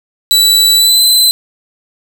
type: tone with pitch glide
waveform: sawtooth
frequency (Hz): 3951 to 4041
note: B7 to B7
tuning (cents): 0 to +39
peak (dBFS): -3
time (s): 0.31-1.31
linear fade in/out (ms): 0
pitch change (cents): +39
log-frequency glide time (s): 0.76-1.01
effects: none